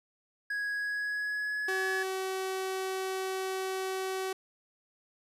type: tone with pitch glide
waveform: triangle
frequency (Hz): 1661.2 to 1703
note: G#6 to G#6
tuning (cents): 0 to +43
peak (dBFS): -29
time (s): 0.5-2.03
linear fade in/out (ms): 5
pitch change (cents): +43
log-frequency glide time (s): 0.74-1.87
type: tone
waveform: sawtooth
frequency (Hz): 379.1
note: F#4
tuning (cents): +42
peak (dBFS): -28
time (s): 1.68-4.33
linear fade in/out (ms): 5
effects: resampled to 32000 Hz